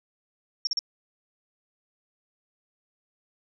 sine tone bursts, 5500 Hz, F8, 27 cents flat, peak -23 dBFS, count 3, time 0.65-0.791 s, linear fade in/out 2 ms, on 21 ms, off 39 ms, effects none

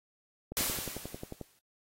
click train, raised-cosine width 2 ms, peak -26 dBFS, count 11, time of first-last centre 0.52-1.413 s, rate 11.2 Hz
white noise with exponential decay, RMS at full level -29 dBFS, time 0.57-1.59 s, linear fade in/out 0 ms, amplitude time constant 220 ms
effects AAC 48 kbps

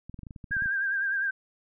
clicks, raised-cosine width 5 ms, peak -29 dBFS, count 12, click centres 0.096 / 0.143 / 0.191 / 0.233 / 0.268 / 0.308 / 0.362 / 0.442 / 0.51 / 0.567 / 0.622 / 0.659 s
sine tone with vibrato, 1591 Hz, G6, 25 cents sharp, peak -25 dBFS, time 0.51-1.31 s, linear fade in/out 10 ms, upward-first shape triangle, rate 9.9 Hz, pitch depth 68 cents each way
effects none

